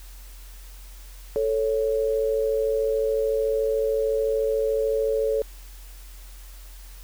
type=tone pair together; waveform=sine; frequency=440.7 / 554.4 Hz; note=A4 / C#5; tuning=+3 / 0 cents; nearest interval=major third; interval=397 cents; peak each=-22 / -25 dBFS; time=1.36-5.42 s; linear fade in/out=0 ms; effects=added 44 Hz sine -40 dBFS peak until 7.03 s + white hiss -50 dBFS RMS until 7.03 s